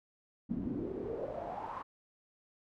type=noise with band-pass filter sweep; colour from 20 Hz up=brown; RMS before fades=-39 dBFS; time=0.49-1.83 s; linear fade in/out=20 ms; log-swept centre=210 to 1100 Hz; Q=4.9; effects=none